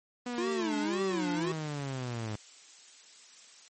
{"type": "linear sweep", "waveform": "sawtooth", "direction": "down", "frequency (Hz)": [246.9, 103.83], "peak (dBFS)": -30, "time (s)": [0.26, 2.36], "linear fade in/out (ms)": 5}
{"type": "tone with vibrato", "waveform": "square", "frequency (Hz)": 334.6, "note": "E4", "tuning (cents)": 26, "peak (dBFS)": -31, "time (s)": [0.38, 1.52], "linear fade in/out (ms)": 2, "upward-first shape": "sine", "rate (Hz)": 1.9, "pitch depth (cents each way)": 250}
{"type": "noise", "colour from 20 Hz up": "blue", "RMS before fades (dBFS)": -49, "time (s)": [1.52, 3.68], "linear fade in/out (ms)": 0}
{"effects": ["MP3 32 kbps"]}